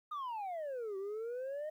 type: exponential two-way sweep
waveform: sine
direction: down then up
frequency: 1249 to 380 to 626 Hz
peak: -35 dBFS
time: 0.11-1.7 s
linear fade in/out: 10 ms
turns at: 0.97 s
effects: tanh soft clip ceiling -37 dBFS + 12-bit